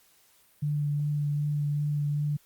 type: tone with vibrato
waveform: sine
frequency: 146.83 Hz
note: D3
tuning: in tune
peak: -25 dBFS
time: 0.62-2.37 s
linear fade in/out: 10 ms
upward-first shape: sine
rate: 2.6 Hz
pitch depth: 13 cents each way
effects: white hiss -62 dBFS RMS until 2.45 s + Opus 48 kbps